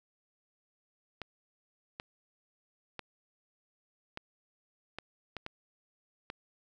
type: clicks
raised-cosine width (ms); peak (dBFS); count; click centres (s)
0.3; -23; 8; 1.217 / 1.999 / 2.993 / 4.174 / 4.986 / 5.367 / 5.464 / 6.301
effects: none